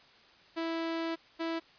sawtooth tone pair in turn, 329.2 / 329.2 Hz, E4 / E4, -2 / -2 cents, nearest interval unison, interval 0 cents, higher neither, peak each -28 dBFS, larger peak neither, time 0.56-1.16 / 1.39-1.6 s, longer first, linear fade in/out 20 ms, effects white hiss -59 dBFS RMS until 1.78 s + resampled to 11025 Hz

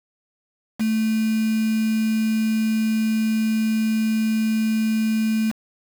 sine tone with quantisation, 220 Hz, A3, in tune, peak -18 dBFS, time 0.79-5.52 s, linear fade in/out 20 ms, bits 5, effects none

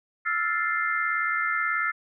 sine chord, F major seventh, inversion third, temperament equal, 1318.5 / 1396.9 / 1760 / 2093 Hz, E6 / F6 / A6 / C7, 0 / 0 / 0 / 0 cents, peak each -29 dBFS, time 0.25-1.92 s, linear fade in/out 20 ms, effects none

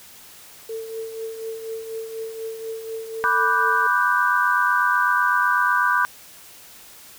sine tone with tremolo, 448.1 Hz, A4, 32 cents sharp, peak -26 dBFS, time 0.69-3.87 s, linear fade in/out 5 ms, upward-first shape triangle, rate 4.1 Hz, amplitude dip 60%
sine chord, G major seventh, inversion first, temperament equal, 987.8 / 1174.7 / 1480 / 1568 Hz, B5 / D6 / F#6 / G6, 0 / 0 / 0 / 0 cents, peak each -22 dBFS, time 3.24-6.05 s, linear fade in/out 0 ms
effects white hiss -45 dBFS RMS until 7.18 s

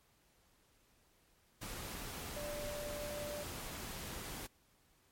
sine tone in noise, 589 Hz, D5, 5 cents sharp, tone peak -42 dBFS, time 2.36-3.44 s, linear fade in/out 10 ms, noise pink, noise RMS -45 dBFS, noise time 1.61-4.47 s, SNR 0 dB, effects pink hiss -71 dBFS RMS until 5.11 s + MP3 64 kbps

